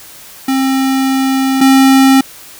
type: tone pair in turn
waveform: square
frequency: 266.4 / 267.4 Hz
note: C4 / C4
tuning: +31 / +38 cents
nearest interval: unison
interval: 7 cents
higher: second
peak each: -11 / -5 dBFS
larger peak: second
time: 0.48-1.61 / 1.61-2.21 s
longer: first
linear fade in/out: 5 ms
effects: white hiss -35 dBFS RMS until 2.59 s